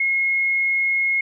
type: tone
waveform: sine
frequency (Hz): 2161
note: C#7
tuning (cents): -45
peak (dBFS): -17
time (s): 0-1.21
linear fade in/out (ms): 5
effects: none